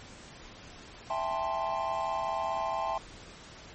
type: chord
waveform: triangle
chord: A minor seventh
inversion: second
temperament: equal with one note detuned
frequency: 659.3 / 795.4 / 880 / 1046.5 Hz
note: E5 / G5 / A5 / C6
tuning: 0 / +25 / 0 / 0 cents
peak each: -33 dBFS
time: 1.1-2.98 s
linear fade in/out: 2 ms
effects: pink hiss -49 dBFS RMS until 3.74 s + MP3 32 kbps